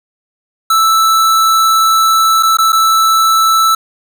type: tone with dropouts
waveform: square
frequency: 1318.5 Hz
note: E6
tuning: in tune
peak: -8 dBFS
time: 0.7-3.75 s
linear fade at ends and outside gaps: 5 ms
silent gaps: 2.427-2.431 / 2.571-2.585 / 2.722-2.728 s
effects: none